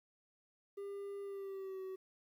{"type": "tone with pitch glide", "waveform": "triangle", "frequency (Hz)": [399.9, 378.3], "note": ["G4", "F#4"], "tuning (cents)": [35, 38], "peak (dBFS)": -40, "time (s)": [0.77, 1.96], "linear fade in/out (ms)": 10, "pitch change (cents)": -97, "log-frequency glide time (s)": [1.22, 1.82], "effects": ["12-bit"]}